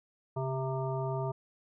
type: harmonic tone with a mistuned harmonic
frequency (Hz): 131.9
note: C3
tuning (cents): +14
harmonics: 1 / 3 / 5 / 7 / 9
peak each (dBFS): -33 / -37 / -38 / -40 / -45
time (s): 0.36-1.32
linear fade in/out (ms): 10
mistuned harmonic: 1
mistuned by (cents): +30
effects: none